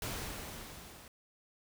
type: noise with level ramp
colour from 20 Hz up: pink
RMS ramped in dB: -38 to -54 dBFS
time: 0.02-1.08 s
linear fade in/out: 2 ms
effects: none